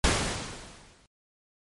pink noise with exponential decay, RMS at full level -21 dBFS, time 0.04-1.06 s, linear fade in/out 1 ms, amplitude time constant 220 ms, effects low-pass 10000 Hz 12 dB/octave + MP3 48 kbps

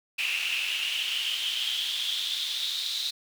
brown noise with high-pass filter sweep, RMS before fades -30 dBFS, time 0.18-3.11 s, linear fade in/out 10 ms, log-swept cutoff 2600 to 3900 Hz, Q 7.8, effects none

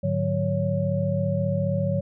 sine tone cluster, 104.9 / 148.8 / 183.6 / 559 Hz, G#2 / D3 / F#3 / C#5, +18 / +23 / -13 / +14 cents, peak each -27 dBFS, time 0.03-2.01 s, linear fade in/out 10 ms, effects none

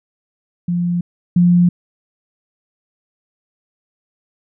sine tone pair in turn, 174.61 / 175.72 Hz, F3 / F3, 0 / +11 cents, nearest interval unison, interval 11 cents, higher second, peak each -15 / -8 dBFS, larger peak second, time 0.68-1.01 / 1.36-1.69 s, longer neither, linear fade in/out 5 ms, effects none

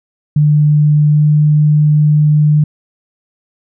sine tone with pitch glide, 149.4 to 150.44 Hz, D3 to D3, +30 to +42 cents, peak -6 dBFS, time 0.36-2.64 s, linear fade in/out 5 ms, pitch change +12 cents, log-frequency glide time 1.1-1.28 s, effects none

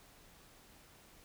silence, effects pink hiss -61 dBFS RMS until 1.24 s

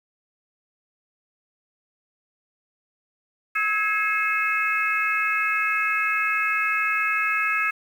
harmonic tone with a mistuned harmonic, 430.9 Hz, A4, 36 cents flat, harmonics 3 / 4 / 5 / 6, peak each -26 / -26 / -26 / -26 dBFS, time 3.55-7.71 s, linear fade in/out 10 ms, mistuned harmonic 4, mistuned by -66 cents, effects 8-bit

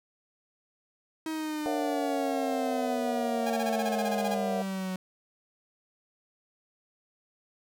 45% pulse exponential sweep, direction down, 319 to 185 Hz, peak -31 dBFS, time 1.26-4.96 s, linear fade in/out 2 ms
sine chord, F# dominant seventh, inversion first, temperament just, 462.5 / 555 / 666 / 740 Hz, A#4 / C#5 / E5 / F#5, -14 / +2 / +18 / 0 cents, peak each -35 / -35 / -34 / -34 dBFS, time 1.66-4.62 s, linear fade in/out 0 ms
sawtooth tone bursts, 816 Hz, G#5, 31 cents flat, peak -28 dBFS, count 14, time 3.46-4.349 s, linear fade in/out 10 ms, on 44 ms, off 21 ms
effects none

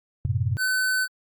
sine chord, F# diminished, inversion none, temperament equal with one note detuned, 92.5 / 110 / 128.49 Hz, F#2 / A2 / C3, 0 / 0 / -31 cents, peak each -26 dBFS, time 0.25-0.57 s, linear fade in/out 0 ms
square tone, 1515 Hz, F#6, 40 cents sharp, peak -22 dBFS, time 0.57-1.08 s, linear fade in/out 50 ms
effects Opus 48 kbps

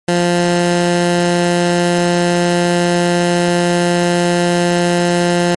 15% pulse tone, 174.61 Hz, F3, in tune, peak -5 dBFS, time 0.08-5.55 s, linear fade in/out 5 ms, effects MP3 48 kbps

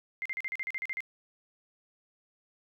sine tone bursts, 2093 Hz, C7, in tune, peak -31 dBFS, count 11, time 0.22-1.005 s, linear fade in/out 0 ms, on 35 ms, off 40 ms, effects none

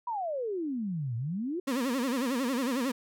sine exponential two-way sweep, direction down then up, 994 to 111.2 to 376.9 Hz, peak -30 dBFS, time 0.07-1.6 s, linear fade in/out 5 ms, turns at 1.16 s
35% pulse tone with vibrato, 254.6 Hz, C4, 47 cents flat, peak -26 dBFS, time 1.67-2.92 s, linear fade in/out 10 ms, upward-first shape sine, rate 11 Hz, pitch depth 160 cents each way
effects none

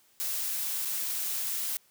blue noise with dropouts, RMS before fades -32 dBFS, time 0.2-1.77 s, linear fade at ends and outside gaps 0 ms, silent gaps 0.851-0.855 s, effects white hiss -64 dBFS RMS until 1.9 s + high-pass 60 Hz 12 dB/octave

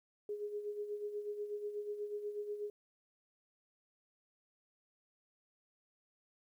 sine tone with tremolo, 415.3 Hz, G#4, in tune, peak -36 dBFS, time 0.29-2.7 s, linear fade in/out 2 ms, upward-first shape sine, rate 8.2 Hz, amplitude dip 60%, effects 12-bit

